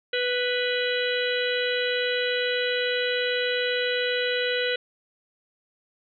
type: harmonic tone with a mistuned harmonic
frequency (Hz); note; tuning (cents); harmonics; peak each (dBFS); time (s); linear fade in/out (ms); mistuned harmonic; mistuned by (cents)
493.9; B4; 0; 1 / 3 / 4 / 5 / 6 / 7 / 8; -26 / -30 / -32 / -35 / -32 / -35 / -34; 0.13-4.76; 5; 7; -76
effects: none